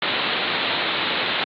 white low-pass noise, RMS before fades -23 dBFS, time 0.02-1.44 s, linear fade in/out 2 ms, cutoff 4100 Hz, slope 96 dB/octave, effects high-pass 200 Hz 12 dB/octave + AAC 64 kbps

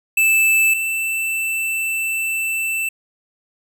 square tone pair in turn, 2637 / 2661 Hz, E7 / E7, 0 / +16 cents, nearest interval unison, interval 16 cents, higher second, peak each -13 / -20 dBFS, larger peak first, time 0.17-0.74 / 0.74-2.89 s, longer second, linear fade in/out 5 ms, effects none

